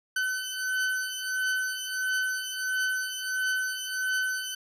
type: beating tone pair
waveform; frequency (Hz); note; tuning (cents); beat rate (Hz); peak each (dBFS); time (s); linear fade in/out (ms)
40% pulse; 1516 / 1517.5; F#6 / F#6; +42 / +43; 1.5; -31 / -29; 0.16-4.55; 5
effects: resampled to 32000 Hz